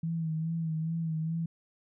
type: tone with vibrato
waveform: sine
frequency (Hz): 161.9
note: E3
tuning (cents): -31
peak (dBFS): -29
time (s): 0.03-1.46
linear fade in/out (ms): 5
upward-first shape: sine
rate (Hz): 2.4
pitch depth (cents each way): 44
effects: none